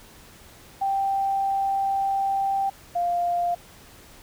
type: tone pair in turn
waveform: sine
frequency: 784 / 698.5 Hz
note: G5 / F5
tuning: 0 / 0 cents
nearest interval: major second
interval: 200 cents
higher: first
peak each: -21 dBFS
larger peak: neither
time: 0.81-2.7 / 2.95-3.55 s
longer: first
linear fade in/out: 10 ms
effects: pink hiss -49 dBFS RMS until 4.22 s